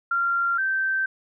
sine tone pair in turn, 1383 / 1555.2 Hz, F6 / G6, -17 / -14 cents, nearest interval major second, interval 203 cents, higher second, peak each -20 / -21 dBFS, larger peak first, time 0.11-0.58 / 0.58-1.06 s, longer second, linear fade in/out 5 ms, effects none

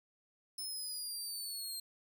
20% pulse linear sweep, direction down, 5250 to 4168 Hz, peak -34 dBFS, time 0.58-1.8 s, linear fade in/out 5 ms, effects none

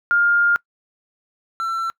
sine / triangle tone pair in turn, 1408 / 1344.7 Hz, F6 / E6, +14 / +34 cents, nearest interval minor second, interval 80 cents, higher first, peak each -13 / -19 dBFS, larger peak first, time 0.11-0.56 / 1.6-1.9 s, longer first, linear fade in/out 0 ms, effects noise-tail reverb RT60 0.1 s tail -23 dB re dry

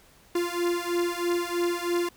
45% pulse beating tone pair, 346.4 / 349.5 Hz, F4 / F4, -14 / +1 cents, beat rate 3.1 Hz, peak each -28 dBFS, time 0.35-2.09 s, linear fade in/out 5 ms, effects pink hiss -57 dBFS RMS until 2.16 s

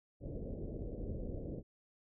pink low-pass noise, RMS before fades -42 dBFS, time 0.2-1.63 s, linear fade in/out 50 ms, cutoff 570 Hz, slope 48 dB/octave, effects none

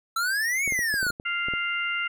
square exponential two-way sweep, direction up then down, 1318.5 to 2276 to 1400 Hz, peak -24 dBFS, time 0.16-1.11 s, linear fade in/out 5 ms, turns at 0.65 s
clicks, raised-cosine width 2 ms, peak -23 dBFS, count 10, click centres 0.677 / 0.723 / 0.791 / 0.941 / 1.029 / 1.067 / 1.103 / 1.199 / 1.485 / 1.537 s
harmonic tone, 697 Hz, F5, 4 cents flat, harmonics 2 / 3 / 4, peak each -29 / -29 / -31 dBFS, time 1.25-2.08 s, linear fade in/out 10 ms
effects none

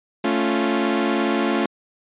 sawtooth chord, A augmented, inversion none, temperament equal, 220 / 277.2 / 349.2 Hz, A3 / C#4 / E#4, 0 / 0 / 0 cents, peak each -19 dBFS, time 0.24-1.66 s, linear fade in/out 5 ms, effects resampled to 8000 Hz

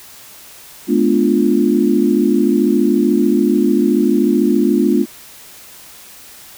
sine chord, G# diminished seventh, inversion none, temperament equal with one note detuned, 213.1 / 246.9 / 293.7 / 349.2 Hz, G#3 / B3 / D4 / F4, +45 / 0 / 0 / 0 cents, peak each -16 dBFS, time 0.87-5.06 s, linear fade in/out 50 ms, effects white hiss -39 dBFS RMS until 6.57 s

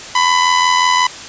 sawtooth tone with amplitude modulation, 1000 Hz, B5, 21 cents sharp, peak -4 dBFS, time 0.15-1.07 s, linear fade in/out 5 ms, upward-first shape sine, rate 85.5 Hz, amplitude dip 55%, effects white hiss -30 dBFS RMS until 1.28 s + resampled to 16000 Hz

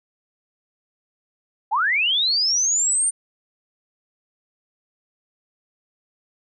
sine linear sweep, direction up, 757 to 9030 Hz, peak -17 dBFS, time 1.71-3.11 s, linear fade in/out 20 ms, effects none

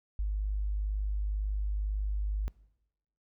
sine tone, 51 Hz, G#1, 31 cents flat, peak -28 dBFS, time 0.19-2.48 s, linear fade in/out 0 ms, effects noise-tail reverb RT60 0.9 s tail -22 dB re dry

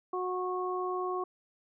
harmonic tone, 365.8 Hz, F#4, 20 cents flat, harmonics 1 / 2 / 3, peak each -33 / -38 / -35 dBFS, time 0.13-1.24 s, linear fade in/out 5 ms, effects none

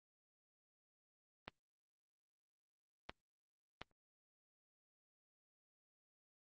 clicks, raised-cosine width 0.3 ms, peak -28 dBFS, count 3, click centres 1.48 / 3.095 / 3.816 s, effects Opus 24 kbps

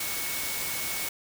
sine tone in noise, 2217 Hz, C#7, in tune, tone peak -38 dBFS, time 0-1.09 s, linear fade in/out 5 ms, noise white, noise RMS -32 dBFS, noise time 0-1.09 s, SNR -9 dB, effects none

